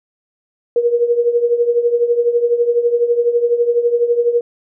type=tone with tremolo; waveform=sine; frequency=475.8 Hz; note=A#4; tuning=35 cents sharp; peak=-8 dBFS; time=0.76-4.41 s; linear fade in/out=2 ms; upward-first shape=triangle; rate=12 Hz; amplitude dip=80%; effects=none